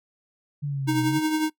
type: linear two-way sweep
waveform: sine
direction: down then up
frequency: 146.83 to 125 to 146.83 Hz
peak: -25 dBFS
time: 0.62-1.2 s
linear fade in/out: 20 ms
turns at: 1.03 s
type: tone with tremolo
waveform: square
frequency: 311.1 Hz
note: D#4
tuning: in tune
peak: -20 dBFS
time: 0.87-1.5 s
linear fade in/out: 20 ms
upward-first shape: triangle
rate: 11 Hz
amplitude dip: 55%
effects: noise-tail reverb RT60 0.1 s tail -21 dB re dry